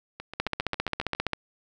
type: two click trains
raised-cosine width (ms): 0.3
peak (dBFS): -10 / -21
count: 15 / 8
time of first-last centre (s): 0.4-1.333 / 0.2-1.15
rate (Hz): 15 / 7.37
effects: none